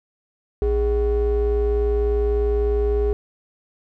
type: ring-modulated tone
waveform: triangle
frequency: 176.7 Hz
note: F3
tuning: 21 cents sharp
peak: -12 dBFS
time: 0.62-3.13 s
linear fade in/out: 0 ms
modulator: 235 Hz
effects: none